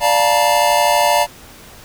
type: chord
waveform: square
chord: Bb major seventh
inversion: first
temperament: equal with one note detuned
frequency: 587.3 / 698.5 / 880 / 952.5 Hz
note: D5 / F5 / A5 / Bb5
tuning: 0 / 0 / 0 / +37 cents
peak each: -18 dBFS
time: 0-1.27 s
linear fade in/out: 50 ms
effects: pink hiss -40 dBFS RMS until 1.84 s